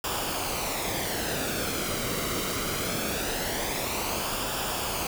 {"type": "noise with flanger", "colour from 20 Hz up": "pink", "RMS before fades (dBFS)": -30, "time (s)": [0.04, 5.07], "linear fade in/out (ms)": 2, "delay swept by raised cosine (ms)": [0.48, 1.18], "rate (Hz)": 0.22, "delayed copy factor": -0.55, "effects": []}